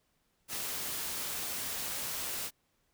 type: noise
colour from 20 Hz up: white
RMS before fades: -37 dBFS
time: 0.48-2.51 s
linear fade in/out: 50 ms
effects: pink hiss -75 dBFS RMS until 2.93 s